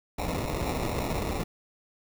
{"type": "noise with sample-and-hold", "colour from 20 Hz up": "pink", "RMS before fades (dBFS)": -30, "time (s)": [0.18, 1.44], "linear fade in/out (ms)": 10, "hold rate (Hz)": 1575, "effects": []}